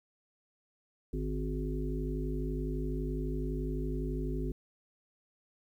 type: harmonic tone with a mistuned harmonic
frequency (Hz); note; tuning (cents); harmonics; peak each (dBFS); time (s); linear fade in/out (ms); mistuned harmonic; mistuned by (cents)
51.91; G#1; 0; 1 / 3 / 5 / 7 / 8; -34 / -39 / -39 / -40 / -44; 1.13-4.52; 5; 3; -66
effects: 11-bit